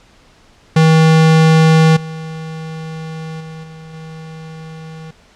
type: tone with level steps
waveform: square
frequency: 159.8 Hz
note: D#3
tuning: 47 cents sharp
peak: -7 / -25 / -29 / -33 / -30 dBFS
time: 0.76-5.11 s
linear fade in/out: 5 ms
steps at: 1.96 / 3.4 / 3.63 / 3.93 s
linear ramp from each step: 10 ms
effects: pink hiss -48 dBFS RMS until 5.35 s + low-pass 6000 Hz 12 dB/octave